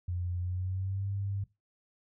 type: tone with pitch glide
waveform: sine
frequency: 88.8 to 99.1 Hz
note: F2 to G2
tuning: +29 to +19 cents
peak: -31 dBFS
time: 0.08-1.44 s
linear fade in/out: 5 ms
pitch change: +190 cents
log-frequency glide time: 0.4-1.08 s
effects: noise-tail reverb RT60 0.2 s tail -17 dB re dry